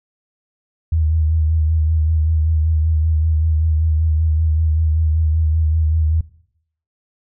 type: tone with vibrato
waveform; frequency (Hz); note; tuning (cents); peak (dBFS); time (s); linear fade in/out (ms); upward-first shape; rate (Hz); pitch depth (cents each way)
sine; 79; D#2; +27; -13; 0.92-6.21; 5; sine; 5.2; 43
effects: noise-tail reverb RT60 0.7 s tail -19 dB re dry